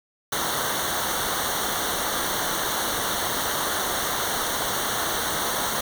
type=noise with comb filter; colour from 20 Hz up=pink; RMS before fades=-26 dBFS; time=0.32-5.81 s; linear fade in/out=5 ms; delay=0.4 ms; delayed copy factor=-0.85; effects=none